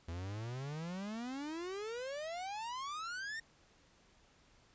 45% pulse exponential sweep, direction up, 81.3 to 1861 Hz, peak -40 dBFS, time 0.08-3.4 s, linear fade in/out 5 ms, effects pink hiss -67 dBFS RMS until 4.74 s + resampled to 16000 Hz

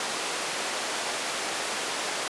pink band-pass noise, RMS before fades -31 dBFS, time 0-2.28 s, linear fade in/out 2 ms, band 470 to 9900 Hz, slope 12 dB/octave, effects resampled to 24000 Hz

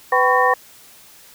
sine tone cluster, 501 / 768 / 1006 / 1111 / 1827 Hz, B4 / G5 / B5 / C#6 / A#6, +25 / -36 / +32 / +4 / -35 cents, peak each -19 dBFS, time 0.12-0.54 s, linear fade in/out 5 ms, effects white hiss -46 dBFS RMS until 1.34 s

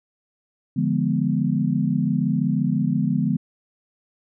sine chord, D diminished seventh, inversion none, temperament equal with one note detuned, 146.83 / 172.71 / 207.7 / 246.9 Hz, D3 / F3 / Ab3 / Cb4, 0 / -19 / 0 / 0 cents, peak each -24 dBFS, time 0.76-3.37 s, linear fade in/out 10 ms, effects none

